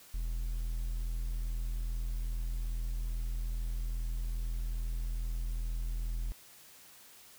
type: tone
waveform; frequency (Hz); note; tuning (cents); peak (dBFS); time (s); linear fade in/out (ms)
triangle; 41.2; E1; 0; -30; 0.14-6.32; 0
effects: white hiss -56 dBFS RMS until 7.38 s